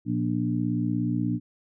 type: harmonic tone with a mistuned harmonic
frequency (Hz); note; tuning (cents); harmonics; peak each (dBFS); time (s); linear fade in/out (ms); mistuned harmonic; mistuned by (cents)
60.1; B1; -46; 2 / 3 / 4 / 5; -29 / -29 / -29 / -29; 0.05-1.4; 50; 5; -20
effects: none